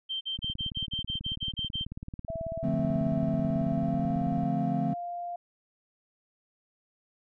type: tone bursts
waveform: sine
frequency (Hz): 3136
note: G7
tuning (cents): 0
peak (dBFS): -30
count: 11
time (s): 0.09-1.85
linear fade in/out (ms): 20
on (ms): 120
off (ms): 44
type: click train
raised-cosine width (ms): 5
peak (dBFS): -26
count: 75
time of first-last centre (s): 0.39-4.434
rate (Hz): 18.3
type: tone with pitch glide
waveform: sine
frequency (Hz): 659.3 to 698.5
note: E5 to F5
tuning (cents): 0 to 0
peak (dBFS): -33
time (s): 2.28-5.36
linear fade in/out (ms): 5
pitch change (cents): +100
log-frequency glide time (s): 3.47-4.22
type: chord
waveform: triangle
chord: D minor seventh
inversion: none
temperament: equal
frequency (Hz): 146.83 / 174.61 / 220 / 261.6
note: D3 / F3 / A3 / C4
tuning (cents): 0 / 0 / 0 / 0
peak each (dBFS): -30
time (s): 2.63-4.94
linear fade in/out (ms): 10
effects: none